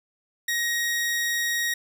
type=tone; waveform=sawtooth; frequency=1884 Hz; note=A#6; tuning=18 cents sharp; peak=-20 dBFS; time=0.48-1.74 s; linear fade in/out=5 ms; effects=none